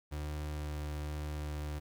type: tone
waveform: 35% pulse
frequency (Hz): 74.9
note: D2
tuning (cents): +35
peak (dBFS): -35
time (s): 0.11-1.8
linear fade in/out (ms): 20
effects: 11-bit